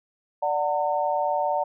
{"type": "chord", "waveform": "sine", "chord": "D augmented", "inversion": "none", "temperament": "equal with one note detuned", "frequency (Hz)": [587.3, 740, 908.4], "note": ["D5", "F#5", "A#5"], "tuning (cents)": [0, 0, -45], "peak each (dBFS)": -26, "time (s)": [0.42, 1.64], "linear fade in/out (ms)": 10, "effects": []}